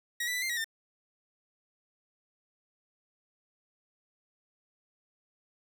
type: tone with pitch steps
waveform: sawtooth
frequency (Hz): 1901 / 1976 / 1987 / 2097 / 1911 / 1802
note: A#6 / B6 / B6 / C7 / A#6 / A6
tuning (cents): +33 / 0 / +10 / +3 / +43 / +41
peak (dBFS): -27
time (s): 0.2-0.644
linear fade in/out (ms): 5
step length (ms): 74
effects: none